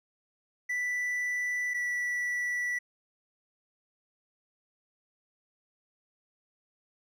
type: tone pair in turn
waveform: triangle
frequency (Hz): 1975.5 / 1957.3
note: B6 / B6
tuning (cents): 0 / -16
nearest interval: unison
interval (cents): 16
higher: first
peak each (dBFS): -27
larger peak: neither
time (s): 0.69-1.74 / 1.74-2.79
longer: neither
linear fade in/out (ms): 10
effects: none